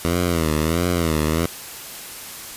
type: tone with vibrato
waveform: 10% pulse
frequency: 82.41 Hz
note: E2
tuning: in tune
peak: -10 dBFS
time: 0.05-1.46 s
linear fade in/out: 0 ms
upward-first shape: sine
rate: 1.5 Hz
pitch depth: 130 cents each way
effects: white hiss -35 dBFS RMS until 2.56 s + resampled to 32000 Hz